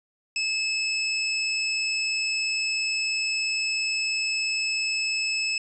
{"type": "tone", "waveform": "25% pulse", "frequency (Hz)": 2603, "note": "E7", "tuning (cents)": -22, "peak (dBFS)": -20, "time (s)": [0.36, 5.58], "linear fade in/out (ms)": 2, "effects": ["resampled to 22050 Hz", "9-bit"]}